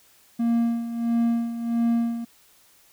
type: tone with tremolo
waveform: triangle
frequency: 233.1 Hz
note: A#3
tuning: in tune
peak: -16 dBFS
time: 0.39-2.25 s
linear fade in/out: 10 ms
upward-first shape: sine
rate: 1.5 Hz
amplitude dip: 70%
effects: white hiss -57 dBFS RMS until 2.92 s